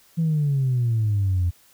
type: exponential sweep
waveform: sine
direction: down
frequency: 167.6 to 85.5 Hz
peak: -17 dBFS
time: 0.17-1.51 s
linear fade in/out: 20 ms
effects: tanh soft clip ceiling -15 dBFS + white hiss -56 dBFS RMS until 1.73 s